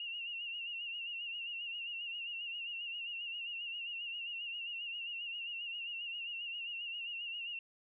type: tone with vibrato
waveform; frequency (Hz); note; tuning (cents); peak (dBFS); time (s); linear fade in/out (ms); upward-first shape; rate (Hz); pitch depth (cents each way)
sine; 2794; F7; 0; -39; 0-7.59; 2; sine; 7.5; 61
effects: none